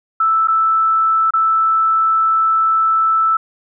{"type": "tone with dropouts", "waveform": "sine", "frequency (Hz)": 1318.5, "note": "E6", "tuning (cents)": 0, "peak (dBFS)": -11, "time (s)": [0.2, 3.37], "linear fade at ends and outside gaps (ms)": 5, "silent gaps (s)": [[0.474, 0.482], [1.307, 1.336]], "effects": []}